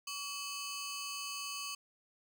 15% pulse ring-modulated tone, 1864.7 Hz, A#6, in tune, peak -30 dBFS, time 0.07-1.75 s, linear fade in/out 5 ms, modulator 730 Hz, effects none

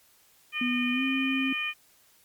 harmonic tone, 610 Hz, D#5, 34 cents flat, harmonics 2 / 3 / 4 / 5, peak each -40 / -37 / -29 / -36 dBFS, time 0.52-1.74 s, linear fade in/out 50 ms
sine tone with pitch glide, 246.9 to 266.2 Hz, B3 to C4, 0 to +30 cents, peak -26 dBFS, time 0.61-1.53 s, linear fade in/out 5 ms, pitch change +130 cents, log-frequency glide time 0.92-1.03 s
effects white hiss -61 dBFS RMS until 2.24 s + MP3 96 kbps

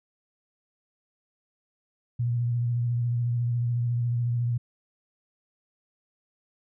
sine tone with vibrato, 119.8 Hz, A#2, 48 cents sharp, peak -23 dBFS, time 2.19-4.58 s, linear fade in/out 10 ms, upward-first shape sine, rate 14 Hz, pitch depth 28 cents each way, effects none

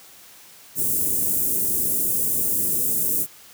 white band-stop noise, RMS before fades -22 dBFS, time 0.75-3.27 s, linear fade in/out 50 ms, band 430 to 8500 Hz, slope 24 dB/octave, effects white hiss -47 dBFS RMS until 3.53 s + high-pass 80 Hz 12 dB/octave

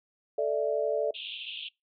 sine chord, A suspended fourth, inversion none, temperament equal, 440 / 587.3 / 659.3 Hz, A4 / D5 / E5, 0 / 0 / 0 cents, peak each -29 / -28 / -31 dBFS, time 0.38-1.11 s, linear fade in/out 5 ms
white band-pass noise, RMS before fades -39 dBFS, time 1.14-1.69 s, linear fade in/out 10 ms, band 2600 to 3600 Hz, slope 96 dB/octave
effects noise-tail reverb RT60 0.2 s tail -24 dB re dry + MP3 96 kbps

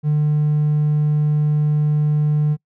triangle tone, 150 Hz, D3, 37 cents sharp, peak -11 dBFS, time 0.03-2.57 s, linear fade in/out 50 ms, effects noise-tail reverb RT60 0.1 s tail -25 dB re dry + tanh soft clip ceiling -9 dBFS

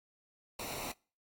pink noise with comb filter, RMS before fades -41 dBFS, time 0.59-0.92 s, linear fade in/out 5 ms, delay 0.61 ms, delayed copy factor -0.65, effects noise-tail reverb RT60 0.4 s tail -26 dB re dry + AAC 64 kbps

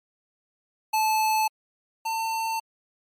square tone pair in turn, 870 / 897.6 Hz, A5 / A5, -20 / +34 cents, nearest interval minor second, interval 54 cents, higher second, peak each -21 / -26 dBFS, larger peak first, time 0.93-1.48 / 2.05-2.6 s, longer neither, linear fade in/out 10 ms, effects MP3 64 kbps

